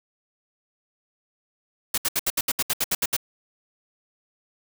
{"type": "noise bursts", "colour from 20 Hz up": "white", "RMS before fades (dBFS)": -23, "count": 12, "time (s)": [1.94, 3.166], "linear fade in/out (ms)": 5, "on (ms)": 38, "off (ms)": 70, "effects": []}